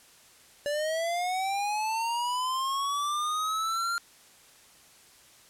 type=linear sweep; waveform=square; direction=up; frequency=574 to 1397 Hz; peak=-28 dBFS; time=0.66-3.98 s; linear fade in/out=0 ms; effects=white hiss -56 dBFS RMS until 5.49 s + low-pass 11000 Hz 12 dB/octave